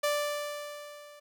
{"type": "tone with level ramp", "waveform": "sawtooth", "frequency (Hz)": 587.3, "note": "D5", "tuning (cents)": 0, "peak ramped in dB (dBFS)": [-21, -46], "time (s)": [0.03, 1.2], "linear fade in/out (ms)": 10, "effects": []}